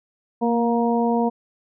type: harmonic tone with a mistuned harmonic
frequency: 235.3 Hz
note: A#3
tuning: 16 cents sharp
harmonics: 1 / 2 / 3 / 4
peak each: -20 / -23 / -25 / -26 dBFS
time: 0.41-1.3 s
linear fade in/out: 20 ms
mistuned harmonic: 1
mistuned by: -18 cents
effects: none